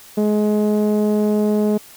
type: tone with low-pass filter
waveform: sawtooth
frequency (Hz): 210.6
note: G#3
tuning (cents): +24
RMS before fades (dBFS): -17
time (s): 0.17-1.78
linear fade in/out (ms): 10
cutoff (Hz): 520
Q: 1.5
effects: white hiss -43 dBFS RMS until 1.96 s